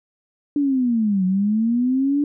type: linear two-way sweep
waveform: sine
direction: down then up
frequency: 293.7 to 182.4 to 293.7 Hz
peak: -16 dBFS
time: 0.56-2.24 s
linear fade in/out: 2 ms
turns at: 1.25 s
effects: none